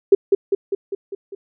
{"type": "tone with echo", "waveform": "sine", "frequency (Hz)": 395.3, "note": "G4", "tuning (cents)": 15, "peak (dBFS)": -5, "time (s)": [0.12, 0.15], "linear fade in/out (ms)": 5, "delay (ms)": 200, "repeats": 6, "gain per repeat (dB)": -4, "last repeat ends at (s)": 1.35, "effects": []}